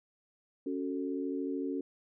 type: chord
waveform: sine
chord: F# minor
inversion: second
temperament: just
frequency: 277.5 / 370 / 444 Hz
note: C#4 / F#4 / A4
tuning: +2 / 0 / +16 cents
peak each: -34 / -38 / -40 dBFS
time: 0.66-1.81 s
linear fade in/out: 5 ms
effects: none